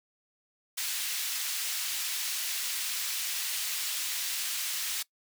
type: high-pass noise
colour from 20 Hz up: pink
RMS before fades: -33 dBFS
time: 0.77-5.03 s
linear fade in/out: 10 ms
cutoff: 2800 Hz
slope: 12 dB/octave
effects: noise-tail reverb RT60 0.1 s tail -21 dB re dry